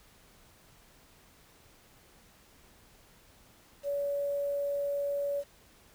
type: tone with quantisation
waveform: sine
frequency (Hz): 568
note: C#5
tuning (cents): +42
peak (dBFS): -29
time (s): 3.83-5.44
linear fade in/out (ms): 50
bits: 9
effects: pink hiss -60 dBFS RMS until 5.94 s